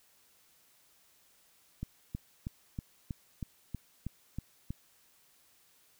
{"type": "click train", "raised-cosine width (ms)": 5, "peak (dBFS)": -24, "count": 10, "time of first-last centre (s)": [1.83, 4.705], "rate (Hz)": 3.13, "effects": ["white hiss -66 dBFS RMS until 5.99 s"]}